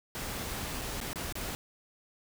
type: noise with dropouts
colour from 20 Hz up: pink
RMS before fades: -37 dBFS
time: 0.15-1.55 s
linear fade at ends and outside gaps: 0 ms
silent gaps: 0.813-0.817 / 1.003-1.013 / 1.131-1.158 / 1.325-1.354 s
effects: none